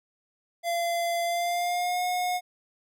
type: tone with pitch glide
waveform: square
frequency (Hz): 685 to 722.4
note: F5 to F#5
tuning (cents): -34 to -42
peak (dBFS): -26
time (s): 0.63-2.41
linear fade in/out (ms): 50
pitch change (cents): +92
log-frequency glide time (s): 1.23-2.04
effects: none